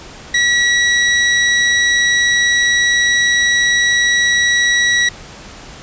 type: tone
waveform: sawtooth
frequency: 1929 Hz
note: B6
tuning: 41 cents flat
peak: -7 dBFS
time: 0.34-5.09 s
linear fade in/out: 5 ms
effects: pink hiss -35 dBFS RMS until 5.82 s + resampled to 16000 Hz